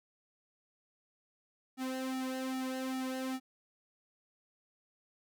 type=tone with flanger; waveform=sawtooth; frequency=260.3 Hz; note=C4; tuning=9 cents flat; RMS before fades=-37 dBFS; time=1.77-3.4 s; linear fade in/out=50 ms; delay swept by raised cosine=1.9 to 3 ms; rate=2.5 Hz; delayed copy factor=-0.75; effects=none